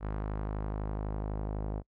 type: tone with low-pass filter sweep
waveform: sawtooth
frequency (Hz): 52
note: G#1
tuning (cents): +3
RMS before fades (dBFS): -35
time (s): 0-1.83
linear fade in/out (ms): 50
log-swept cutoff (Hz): 1300 to 740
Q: 1.2
effects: noise-tail reverb RT60 0.1 s tail -26 dB re dry